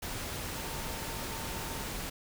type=tone in noise; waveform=sine; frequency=907 Hz; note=A#5; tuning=48 cents flat; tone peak=-47 dBFS; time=0.55-1.84 s; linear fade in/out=10 ms; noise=pink; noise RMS=-38 dBFS; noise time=0.02-2.1 s; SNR=-12 dB; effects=none